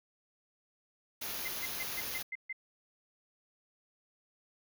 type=band-stop noise; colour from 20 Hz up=white; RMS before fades=-39 dBFS; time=1.21-2.23 s; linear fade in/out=10 ms; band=6800 to 9800 Hz; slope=96 dB/octave
type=tone bursts; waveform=sine; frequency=2074 Hz; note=C7; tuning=16 cents flat; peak=-36 dBFS; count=7; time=1.45-2.528 s; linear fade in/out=5 ms; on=34 ms; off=140 ms
effects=none